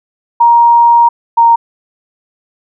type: tone pair in turn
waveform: sine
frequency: 940 / 929.2 Hz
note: A#5 / A#5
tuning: +14 / -6 cents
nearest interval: unison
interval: 20 cents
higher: first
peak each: -3 dBFS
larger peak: neither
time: 0.4-1.09 / 1.37-1.56 s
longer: first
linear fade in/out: 10 ms
effects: none